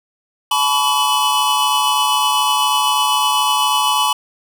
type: tone cluster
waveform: square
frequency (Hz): 859 / 992 / 1136 / 2984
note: A5 / B5 / C#6 / F#7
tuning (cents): -42 / +7 / +42 / +14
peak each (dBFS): -20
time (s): 0.51-4.13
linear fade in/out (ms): 5
effects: none